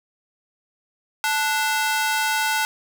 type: ring-modulated tone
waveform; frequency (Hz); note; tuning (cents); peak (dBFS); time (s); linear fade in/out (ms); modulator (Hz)
sawtooth; 1174.7; D6; 0; -13; 1.24-2.65; 0; 300
effects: none